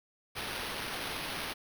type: noise with sample-and-hold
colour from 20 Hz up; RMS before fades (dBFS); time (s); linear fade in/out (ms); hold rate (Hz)
white; -38; 0.35-1.54; 20; 7350
effects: none